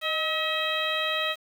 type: harmonic tone with a mistuned harmonic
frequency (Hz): 640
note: D#5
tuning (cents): +49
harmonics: 1 / 2 / 3 / 4 / 5 / 6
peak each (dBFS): -32 / -32 / -32 / -32 / -32 / -32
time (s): 0.01-1.36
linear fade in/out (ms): 50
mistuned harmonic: 1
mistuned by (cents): -52
effects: 8-bit